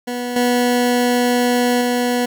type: tone with level steps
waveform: 20% pulse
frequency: 244.8 Hz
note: B3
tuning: 15 cents flat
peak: -17 / -9 / -11 dBFS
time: 0.07-2.26 s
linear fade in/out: 10 ms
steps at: 0.36 / 1.81 s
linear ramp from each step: 2 ms
effects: none